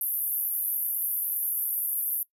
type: band-pass noise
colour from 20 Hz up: pink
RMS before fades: -29 dBFS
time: 0.01-2.23 s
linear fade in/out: 2 ms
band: 11000 to 14000 Hz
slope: 96 dB/octave
effects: noise-tail reverb RT60 0.1 s tail -21 dB re dry